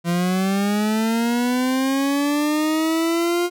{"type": "linear sweep", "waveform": "40% pulse", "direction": "up", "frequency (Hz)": [169.5, 353.9], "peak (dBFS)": -17, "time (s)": [0.04, 3.5], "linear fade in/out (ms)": 50, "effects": []}